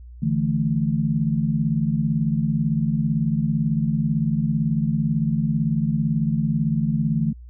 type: chord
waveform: sine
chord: D suspended second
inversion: none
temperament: equal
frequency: 146.83 / 164.81 / 220 Hz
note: D3 / E3 / A3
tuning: 0 / 0 / 0 cents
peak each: -23 dBFS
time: 0.22-7.33 s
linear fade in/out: 10 ms
effects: added 60 Hz sine -38 dBFS peak until 7.49 s